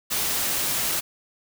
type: noise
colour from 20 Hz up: white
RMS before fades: -25 dBFS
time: 0.1-1.01 s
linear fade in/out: 20 ms
effects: none